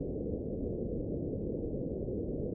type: low-pass noise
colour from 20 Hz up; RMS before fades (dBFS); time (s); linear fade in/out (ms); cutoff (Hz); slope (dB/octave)
white; -36; 0-2.54; 10; 510; 48
effects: none